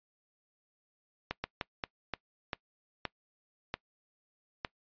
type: slowing click train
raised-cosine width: 0.3 ms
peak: -17 dBFS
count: 9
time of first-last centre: 1.31-4.648 s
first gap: 130 ms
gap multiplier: 1.32
effects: noise-tail reverb RT60 0.1 s tail -22 dB re dry + resampled to 11025 Hz